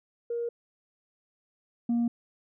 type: tone pair in turn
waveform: sine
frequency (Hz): 471 / 236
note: A#4 / A#3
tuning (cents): +18 / +22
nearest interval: octave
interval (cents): 1196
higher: first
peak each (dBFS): -28 / -21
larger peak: second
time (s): 0.3-0.49 / 1.89-2.08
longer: neither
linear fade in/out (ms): 5
effects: tanh soft clip ceiling -22 dBFS